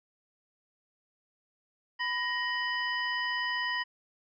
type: harmonic tone with a mistuned harmonic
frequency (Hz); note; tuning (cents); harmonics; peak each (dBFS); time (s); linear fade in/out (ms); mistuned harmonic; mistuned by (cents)
996; B5; +14; 1 / 2 / 3 / 5; -35 / -31 / -37 / -42; 1.99-3.84; 20; 2; -100
effects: none